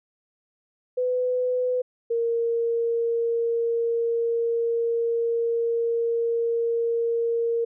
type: tone pair in turn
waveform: sine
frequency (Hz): 501 / 464.5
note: B4 / A#4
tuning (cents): +25 / -6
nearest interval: minor second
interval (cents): 131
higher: first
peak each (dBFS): -21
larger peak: neither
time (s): 0.97-1.82 / 2.1-7.65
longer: second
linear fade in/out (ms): 10
effects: none